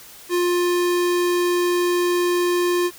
square tone, 352.9 Hz, F4, 18 cents sharp, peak -18 dBFS, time 0.29-2.91 s, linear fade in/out 50 ms, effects white hiss -43 dBFS RMS until 2.98 s

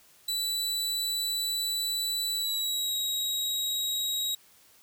sawtooth tone with pitch glide, 3961 to 3819 Hz, B7 to A#7, +4 to +41 cents, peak -25 dBFS, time 0.28-4.35 s, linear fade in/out 5 ms, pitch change -63 cents, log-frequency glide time 2.33-2.95 s, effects white hiss -59 dBFS RMS until 4.82 s

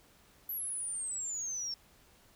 sine exponential sweep, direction down, 11980 to 5400 Hz, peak -34 dBFS, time 0.49-1.74 s, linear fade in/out 2 ms, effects tanh soft clip ceiling -30 dBFS + pink hiss -63 dBFS RMS until 2.35 s

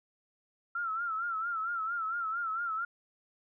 sine tone with vibrato, 1351 Hz, E6, 42 cents sharp, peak -31 dBFS, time 0.75-2.85 s, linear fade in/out 5 ms, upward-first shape sine, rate 4.4 Hz, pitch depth 88 cents each way, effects none

